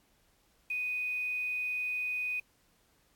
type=tone with quantisation; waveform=sine; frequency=2489 Hz; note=D#7; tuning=in tune; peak=-31 dBFS; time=0.7-2.4 s; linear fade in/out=5 ms; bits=9; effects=pink hiss -69 dBFS RMS until 3.15 s + AAC 64 kbps